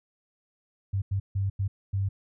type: tone bursts at uneven times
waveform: sine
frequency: 98 Hz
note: G2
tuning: in tune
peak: -24 dBFS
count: 5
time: 0.93-1.02 / 1.11-1.2 / 1.35-1.5 / 1.59-1.68 / 1.93-2.09 s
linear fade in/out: 10 ms
effects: none